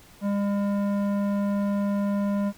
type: tone with low-pass filter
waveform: square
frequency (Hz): 201.7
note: G3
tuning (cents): +50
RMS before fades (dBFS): -25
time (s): 0.21-2.53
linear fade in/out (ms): 50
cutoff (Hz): 1000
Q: 0.8
effects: pink hiss -52 dBFS RMS until 2.57 s